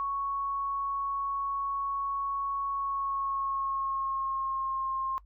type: tone with pitch glide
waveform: sine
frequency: 1108.7 to 1064.8 Hz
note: C#6 to C6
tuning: 0 to +30 cents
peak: -29 dBFS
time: 0-5.18 s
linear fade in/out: 0 ms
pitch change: -70 cents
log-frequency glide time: 2.7-4.91 s
effects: noise-tail reverb RT60 0.1 s tail -20 dB re dry + added 50 Hz sine -53 dBFS peak until 5.25 s